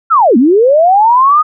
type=linear two-way sweep; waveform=sine; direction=down then up; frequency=1400 to 220 to 1259 Hz; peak=-4 dBFS; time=0.1-1.43 s; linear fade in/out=20 ms; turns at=0.37 s; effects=none